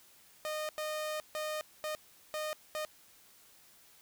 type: tone bursts at uneven times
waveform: sawtooth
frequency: 614 Hz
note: D#5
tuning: 23 cents flat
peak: -31 dBFS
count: 6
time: 0.45-0.69 / 0.78-1.2 / 1.35-1.61 / 1.84-1.95 / 2.34-2.53 / 2.75-2.85 s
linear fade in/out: 0 ms
effects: white hiss -61 dBFS RMS until 4.01 s